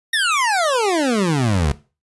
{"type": "exponential sweep", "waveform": "25% pulse", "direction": "down", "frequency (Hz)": [1881, 68.1], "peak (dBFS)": -12, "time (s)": [0.13, 1.72], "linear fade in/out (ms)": 5, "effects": ["noise-tail reverb RT60 0.3 s tail -17 dB re dry", "resampled to 24000 Hz"]}